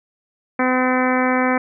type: harmonic tone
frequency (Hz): 254.9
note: C4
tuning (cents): -45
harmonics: 1 / 2 / 3 / 4 / 5 / 6 / 7 / 8 / 9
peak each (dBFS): -19 / -22 / -24 / -25 / -26 / -27 / -27 / -28 / -29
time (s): 0.59-1.58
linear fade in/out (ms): 5
effects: none